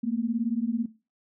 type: beating tone pair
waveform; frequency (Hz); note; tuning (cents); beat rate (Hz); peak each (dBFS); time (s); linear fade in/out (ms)
sine; 222.6 / 240.6; A3 / B3; +20 / -45; 18; -28; 0.03-0.86; 10
effects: noise-tail reverb RT60 0.3 s tail -17 dB re dry